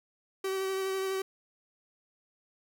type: tone with vibrato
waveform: 45% pulse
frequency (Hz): 383.3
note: G4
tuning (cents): -39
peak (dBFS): -30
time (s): 0.44-1.22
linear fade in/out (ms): 5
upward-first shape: sine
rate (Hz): 12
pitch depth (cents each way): 15
effects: 12-bit